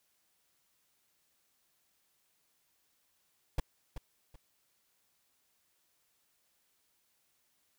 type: noise with echo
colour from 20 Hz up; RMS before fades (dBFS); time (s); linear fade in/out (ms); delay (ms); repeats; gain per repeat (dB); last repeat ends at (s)
brown; -28; 3.58-3.6; 5; 380; 2; -11; 4.36
effects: white hiss -75 dBFS RMS until 7.78 s